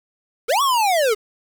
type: linear two-way sweep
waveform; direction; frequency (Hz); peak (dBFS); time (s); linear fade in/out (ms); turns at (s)
square; up then down; 402.3 to 1151 to 402.3; -16; 0.48-1.15; 20; 0.62
effects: 7-bit